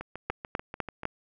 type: two click trains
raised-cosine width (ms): 0.5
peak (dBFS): -22 / -13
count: 8 / 4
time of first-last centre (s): 0.01-1.033 / 0.3-1.054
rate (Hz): 6.84 / 3.98
effects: none